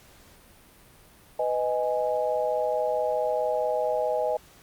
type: chord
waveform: sine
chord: G# minor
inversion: first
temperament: just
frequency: 498.4 / 623 / 830.6 Hz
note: B4 / D#5 / G#5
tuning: +16 / +2 / 0 cents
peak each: -28 / -26 / -30 dBFS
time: 1.39-4.37 s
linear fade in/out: 5 ms
effects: pink hiss -54 dBFS RMS until 4.62 s + Opus 48 kbps